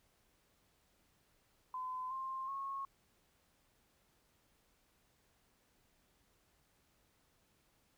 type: tone with pitch steps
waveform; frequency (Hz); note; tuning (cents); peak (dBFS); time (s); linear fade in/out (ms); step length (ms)
sine; 1020 / 1056 / 1093.2; C6 / C6 / C#6; -44 / +16 / -24; -39; 1.74-2.85; 2; 370
effects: pink hiss -74 dBFS RMS until 7.97 s